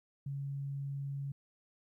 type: tone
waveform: sine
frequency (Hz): 139.3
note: C#3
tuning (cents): +9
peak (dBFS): -36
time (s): 0.26-1.32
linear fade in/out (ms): 5
effects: 13-bit